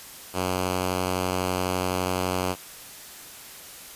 5% pulse tone, 91.9 Hz, F#2, 11 cents flat, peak -13 dBFS, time 0.33-2.56 s, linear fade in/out 50 ms, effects white hiss -43 dBFS RMS until 3.95 s + resampled to 32000 Hz

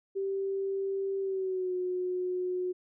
sine tone with pitch glide, 390 to 363.9 Hz, G4 to F#4, -9 to -29 cents, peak -29 dBFS, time 0.15-2.73 s, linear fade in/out 20 ms, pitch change -120 cents, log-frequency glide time 1.2-1.74 s, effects none

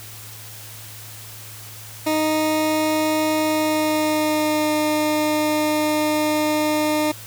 20% pulse tone with pitch glide, 310.4 to 304.4 Hz, D#4 to D#4, -4 to -38 cents, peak -13 dBFS, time 2.06-7.12 s, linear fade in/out 10 ms, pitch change -34 cents, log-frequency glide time 3.44-4.72 s, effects added 108 Hz sine -41 dBFS peak until 7.26 s + white hiss -39 dBFS RMS until 7.26 s

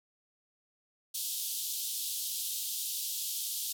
white band-pass noise, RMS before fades -36 dBFS, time 1.14-3.73 s, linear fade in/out 10 ms, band 3100 to 16000 Hz, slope 48 dB/octave, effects none

